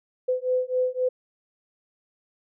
sine beating tone pair, 505 / 508.8 Hz, B4 / C5, +39 / -48 cents, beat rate 3.8 Hz, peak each -25 dBFS, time 0.28-1.09 s, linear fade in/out 10 ms, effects none

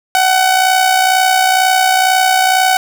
sawtooth tone with amplitude modulation, 750 Hz, F#5, 23 cents sharp, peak -3 dBFS, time 0.15-2.77 s, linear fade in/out 0 ms, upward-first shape sine, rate 62.1 Hz, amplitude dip 50%, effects none

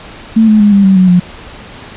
sine tone with pitch steps, 222.7 / 214.6 / 206.8 / 199.32 / 192.09 / 185.12 / 178.4 Hz, A3 / A3 / G#3 / G3 / G3 / F#3 / F3, +21 / -43 / -7 / +29 / -35 / +1 / +37 cents, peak -3 dBFS, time 0.36-1.2 s, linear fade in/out 10 ms, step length 120 ms, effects pink hiss -31 dBFS RMS until 1.96 s + resampled to 8000 Hz

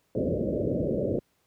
white low-pass noise, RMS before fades -27 dBFS, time 0.15-1.19 s, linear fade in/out 2 ms, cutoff 600 Hz, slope 96 dB/octave, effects pink hiss -70 dBFS RMS until 1.46 s + high-pass 80 Hz 12 dB/octave

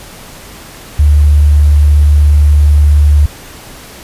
sine tone with sample-and-hold, 73.6 Hz, D2, 4 cents sharp, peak -3 dBFS, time 0.99-3.26 s, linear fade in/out 5 ms, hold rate 11025 Hz, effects pink hiss -32 dBFS RMS until 4.03 s + resampled to 32000 Hz

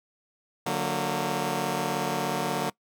10% pulse chord, D augmented, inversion none, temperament just, 146.83 / 183.54 / 229.4 Hz, D3 / F#3 / A#3, 0 / -14 / -28 cents, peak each -23 dBFS, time 0.66-2.7 s, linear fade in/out 5 ms, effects noise-tail reverb RT60 0.1 s tail -22 dB re dry

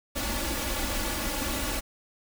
pink noise with comb filter, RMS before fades -30 dBFS, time 0.15-1.81 s, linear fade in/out 20 ms, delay 3.5 ms, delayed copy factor +0.9, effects none

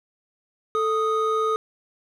triangle tone pair together, 440.2 / 1245 Hz, A4 / D#6, +1 / +1 cents, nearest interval octave + tritone, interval 1800 cents, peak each -21 dBFS, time 0.75-1.56 s, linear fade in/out 0 ms, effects none

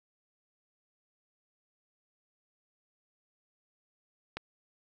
click, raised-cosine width 0.3 ms, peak -20 dBFS, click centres 4.37 s, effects none

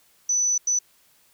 sine tone bursts at uneven times, 5980 Hz, F#8, 17 cents sharp, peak -19 dBFS, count 2, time 0.29-0.58 / 0.67-0.79 s, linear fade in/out 5 ms, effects white hiss -60 dBFS RMS until 1.33 s

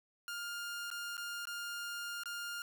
sawtooth tone with dropouts, 1408 Hz, F6, 14 cents sharp, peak -36 dBFS, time 0.28-2.62 s, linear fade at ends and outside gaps 1 ms, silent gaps 0.903-0.913 / 1.169-1.178 / 1.454-1.471 / 2.235-2.257 s, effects none

